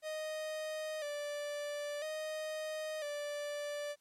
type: tone with vibrato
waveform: 45% pulse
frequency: 603 Hz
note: D5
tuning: 46 cents sharp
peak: -38 dBFS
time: 0.02-3.96 s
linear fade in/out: 50 ms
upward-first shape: square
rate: 0.5 Hz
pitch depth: 53 cents each way
effects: white hiss -75 dBFS RMS until 4 s + low-pass 11000 Hz 12 dB/octave